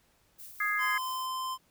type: noise with tremolo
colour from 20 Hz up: violet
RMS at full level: -46 dBFS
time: 0.38-1.27 s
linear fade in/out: 20 ms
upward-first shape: sine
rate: 4.5 Hz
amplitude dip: 40%
type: chord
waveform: sine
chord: Ab major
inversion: second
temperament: equal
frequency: 1244.5 / 1661.2 / 2093 Hz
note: Eb6 / Ab6 / C7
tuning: 0 / 0 / 0 cents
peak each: -33 / -31 / -31 dBFS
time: 0.6-0.98 s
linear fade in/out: 5 ms
type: tone with pitch glide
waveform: square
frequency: 1028 to 1036.9 Hz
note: C6 to C6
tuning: -31 to -16 cents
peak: -33 dBFS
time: 0.78-1.58 s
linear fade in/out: 50 ms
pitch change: +15 cents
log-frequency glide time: 0.91-1.45 s
effects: pink hiss -68 dBFS RMS until 1.7 s